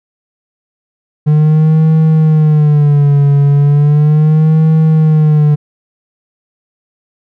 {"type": "tone with vibrato", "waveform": "triangle", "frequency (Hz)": 150, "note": "D3", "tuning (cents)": 37, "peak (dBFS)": -3, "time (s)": [1.26, 5.56], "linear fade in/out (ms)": 20, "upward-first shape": "sine", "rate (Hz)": 0.36, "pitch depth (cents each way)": 97, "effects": []}